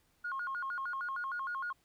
sine tone with vibrato, 1244.5 Hz, D#6, in tune, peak -34 dBFS, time 0.24-1.73 s, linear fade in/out 10 ms, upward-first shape square, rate 6.5 Hz, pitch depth 250 cents each way, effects tanh soft clip ceiling -30 dBFS + pink hiss -72 dBFS RMS until 1.84 s

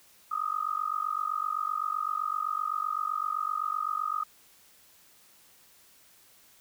sine tone with amplitude modulation, 1244.5 Hz, D#6, in tune, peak -24 dBFS, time 0.31-4.24 s, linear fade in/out 10 ms, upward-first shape sine, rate 47.8 Hz, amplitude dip 95%, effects white hiss -59 dBFS RMS until 6.6 s

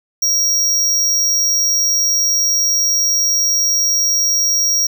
square tone, 5650 Hz, F8, 19 cents sharp, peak -13 dBFS, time 0.22-4.87 s, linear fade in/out 5 ms, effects none

